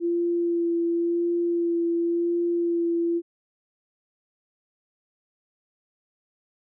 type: tone with vibrato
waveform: sine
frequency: 341.4 Hz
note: F4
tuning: 39 cents flat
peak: -21 dBFS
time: 0-3.22 s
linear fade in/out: 50 ms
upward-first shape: sine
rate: 0.93 Hz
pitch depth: 15 cents each way
effects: none